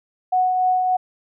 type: tone with tremolo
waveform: sine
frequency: 738 Hz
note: F#5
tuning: 5 cents flat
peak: -14 dBFS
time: 0.32-0.97 s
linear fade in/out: 10 ms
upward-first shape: triangle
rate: 3.4 Hz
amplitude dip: 35%
effects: none